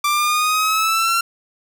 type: exponential sweep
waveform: sawtooth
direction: up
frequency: 1173 to 1371 Hz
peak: -12 dBFS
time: 0.04-1.21 s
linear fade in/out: 5 ms
effects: none